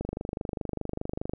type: click train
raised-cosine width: 2 ms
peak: -18 dBFS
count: 34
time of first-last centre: 0.01-1.335 s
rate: 24.9 Hz
effects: none